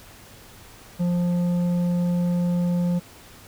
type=tone with tanh clipping; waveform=triangle; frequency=175.6 Hz; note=F3; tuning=10 cents sharp; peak=-21 dBFS; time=0.99-3 s; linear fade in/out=20 ms; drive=12 dB; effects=added 100 Hz sine -55 dBFS peak until 3.47 s + pink hiss -47 dBFS RMS until 3.47 s